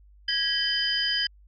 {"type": "tone cluster", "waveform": "sine", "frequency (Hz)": [1653, 1933, 3079, 4917], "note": ["G#6", "B6", "G7", "D#8"], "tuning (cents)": [-9, -38, -32, -21], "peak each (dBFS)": [-30, -36, -27, -27], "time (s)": [0.28, 1.27], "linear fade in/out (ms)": 5, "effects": ["added 50 Hz sine -51 dBFS peak until 1.47 s", "AAC 64 kbps"]}